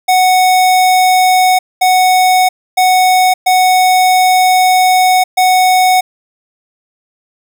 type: tone bursts at uneven times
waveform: square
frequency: 740 Hz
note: F#5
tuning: in tune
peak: -7 dBFS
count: 5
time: 0.08-1.59 / 1.81-2.49 / 2.77-3.34 / 3.46-5.24 / 5.37-6.01 s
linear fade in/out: 10 ms
effects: none